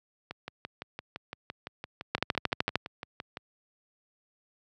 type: two click trains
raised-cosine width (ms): 0.3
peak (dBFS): -9 / -21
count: 9 / 19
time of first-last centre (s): 2.15-2.756 / 0.31-3.371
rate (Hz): 13.2 / 5.88
effects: high-pass 80 Hz 12 dB/octave